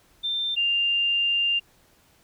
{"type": "tone pair in turn", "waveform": "sine", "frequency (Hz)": [3580, 2795], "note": ["A7", "F7"], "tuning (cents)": [29, 1], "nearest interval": "major third", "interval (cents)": 428, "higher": "first", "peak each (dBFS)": [-24, -20], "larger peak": "second", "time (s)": [[0.23, 0.56], [0.56, 1.6]], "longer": "second", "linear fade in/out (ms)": 20, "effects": ["pink hiss -60 dBFS RMS until 2.23 s"]}